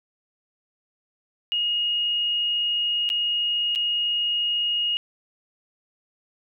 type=tone with dropouts; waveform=sine; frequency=2869 Hz; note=F7; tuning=46 cents sharp; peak=-21 dBFS; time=1.52-4.97 s; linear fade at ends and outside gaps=0 ms; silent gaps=3.091-3.101 / 3.751-3.758 s; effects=none